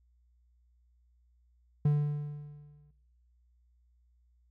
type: tone with exponential decay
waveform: triangle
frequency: 147.2 Hz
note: D3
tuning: 4 cents sharp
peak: -19 dBFS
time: 1.85-2.91 s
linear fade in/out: 5 ms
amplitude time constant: 230 ms
effects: noise-tail reverb RT60 0.9 s tail -21 dB re dry + added 60 Hz sine -64 dBFS peak until 4.5 s